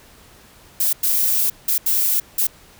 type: noise bursts at uneven times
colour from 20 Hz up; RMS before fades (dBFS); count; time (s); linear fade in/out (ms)
violet; -18; 5; 0.8-0.93 / 1.03-1.5 / 1.68-1.78 / 1.86-2.2 / 2.38-2.47; 5
effects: pink hiss -48 dBFS RMS until 2.79 s